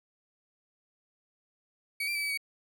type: tone with pitch steps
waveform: 35% pulse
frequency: 2260 / 2359 / 2304 / 2290 / 2251 Hz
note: C#7 / D7 / D7 / D7 / C#7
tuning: +33 / +7 / -34 / -44 / +26 cents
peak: -28 dBFS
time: 2-2.375 s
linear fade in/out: 5 ms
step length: 75 ms
effects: none